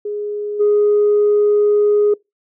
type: tone with level steps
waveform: sine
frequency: 415.3 Hz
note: G#4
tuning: in tune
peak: -20 / -9 dBFS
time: 0.05-2.14 s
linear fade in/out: 5 ms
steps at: 0.59 s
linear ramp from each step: 20 ms
effects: noise-tail reverb RT60 0.2 s tail -25 dB re dry + tanh soft clip ceiling -7 dBFS